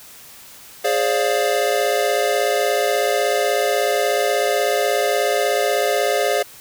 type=chord; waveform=square; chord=D half-diminished seventh; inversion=second; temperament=equal with one note detuned; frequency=415.3 / 530.9 / 587.3 / 698.5 Hz; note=Ab4 / C5 / D5 / F5; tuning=0 / +25 / 0 / 0 cents; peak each=-23 dBFS; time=0.84-6.43 s; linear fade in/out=10 ms; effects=white hiss -42 dBFS RMS until 6.6 s